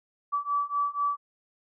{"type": "beating tone pair", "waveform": "sine", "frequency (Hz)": [1150, 1154.1], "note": ["D6", "D6"], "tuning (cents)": [-37, -31], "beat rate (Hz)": 4.1, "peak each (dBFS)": [-29, -28], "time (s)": [0.32, 1.17], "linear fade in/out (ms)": 20, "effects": []}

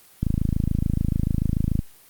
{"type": "click train", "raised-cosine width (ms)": 5, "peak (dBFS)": -9, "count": 43, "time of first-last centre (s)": [0.23, 1.791], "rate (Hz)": 26.9, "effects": ["white hiss -52 dBFS RMS until 2.09 s", "Opus 32 kbps"]}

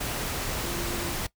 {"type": "tone in noise", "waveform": "sine", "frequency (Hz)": 345.8, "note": "F4", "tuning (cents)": -17, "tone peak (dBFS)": -36, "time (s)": [0.64, 1.13], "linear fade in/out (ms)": 10, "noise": "pink", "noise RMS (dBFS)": -31, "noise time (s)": [0, 1.27], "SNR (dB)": -8, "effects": ["noise-tail reverb RT60 0.1 s tail -19 dB re dry"]}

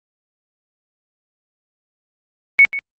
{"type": "tone with echo", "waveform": "sine", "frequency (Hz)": 2217, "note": "C#7", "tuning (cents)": 0, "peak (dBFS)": -5, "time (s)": [2.59, 2.65], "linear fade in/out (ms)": 0, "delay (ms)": 140, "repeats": 1, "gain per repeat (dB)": -15, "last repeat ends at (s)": 2.79, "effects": ["Opus 32 kbps"]}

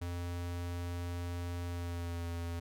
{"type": "tone with pitch glide", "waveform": "square", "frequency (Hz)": [87.31, 85.22], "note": ["F2", "F2"], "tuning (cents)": [0, -42], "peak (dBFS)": -37, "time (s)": [0.01, 2.6], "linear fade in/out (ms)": 10, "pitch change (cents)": -42, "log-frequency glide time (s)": [1.66, 2.26], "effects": []}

